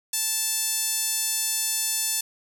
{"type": "tone with band-pass filter", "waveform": "5% pulse", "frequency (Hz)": 880, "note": "A5", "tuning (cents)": 0, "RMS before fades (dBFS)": -26, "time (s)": [0.13, 2.21], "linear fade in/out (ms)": 5, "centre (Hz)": 12000, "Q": 0.55, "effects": []}